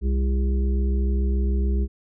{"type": "harmonic tone with a mistuned harmonic", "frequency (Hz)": 67, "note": "C2", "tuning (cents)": 42, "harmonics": [1, 3, 5, 6], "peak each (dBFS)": [-19, -30, -36, -35], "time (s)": [0.01, 1.88], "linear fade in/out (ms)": 50, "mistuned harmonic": 1, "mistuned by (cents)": -77, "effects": []}